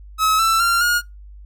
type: tone with pitch steps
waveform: 45% pulse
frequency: 1284 / 1331.6 / 1380.9 / 1432.1 Hz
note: E6 / E6 / F6 / F6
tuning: -46 / +17 / -20 / +43 cents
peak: -14 dBFS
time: 0.18-1.02 s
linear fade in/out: 50 ms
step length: 210 ms
effects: noise-tail reverb RT60 0.2 s tail -24 dB re dry + added 50 Hz sine -37 dBFS peak until 1.45 s